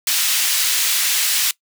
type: high-pass noise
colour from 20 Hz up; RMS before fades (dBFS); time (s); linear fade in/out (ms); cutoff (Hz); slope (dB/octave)
pink; -18; 0.07-1.51; 2; 2800; 12
effects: noise-tail reverb RT60 0.1 s tail -21 dB re dry